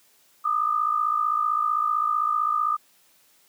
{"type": "tone pair together", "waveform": "sine", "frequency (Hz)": [1205, 1260.6], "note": ["D6", "D#6"], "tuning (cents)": [44, 22], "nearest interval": "minor second", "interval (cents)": 78, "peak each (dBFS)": [-22, -26], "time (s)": [0.44, 2.77], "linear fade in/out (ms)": 20, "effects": ["white hiss -60 dBFS RMS until 3.48 s", "high-pass 150 Hz 12 dB/octave"]}